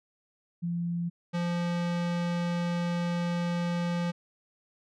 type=tone pair in turn; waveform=sine / square; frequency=171.7 / 173.29 Hz; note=F3 / F3; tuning=-29 / -13 cents; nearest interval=unison; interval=16 cents; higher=second; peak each=-28 dBFS; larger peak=neither; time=0.62-1.1 / 1.33-4.12 s; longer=second; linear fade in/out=20 ms; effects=low-pass 5000 Hz 12 dB/octave